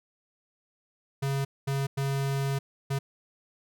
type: tone bursts at uneven times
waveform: square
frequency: 137.6 Hz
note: C#3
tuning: 12 cents flat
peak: -27 dBFS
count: 4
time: 1.22-1.45 / 1.67-1.87 / 1.97-2.59 / 2.9-2.99 s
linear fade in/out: 10 ms
effects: none